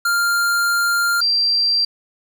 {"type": "tone pair in turn", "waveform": ["square", "sine"], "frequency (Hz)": [1396.9, 4716], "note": ["F6", "D8"], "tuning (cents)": [0, 6], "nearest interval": "octave + major sixth", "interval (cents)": 2106, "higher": "second", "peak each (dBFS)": [-16, -14], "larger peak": "second", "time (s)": [[0.05, 1.21], [1.21, 1.85]], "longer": "first", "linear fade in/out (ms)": 5, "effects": ["8-bit"]}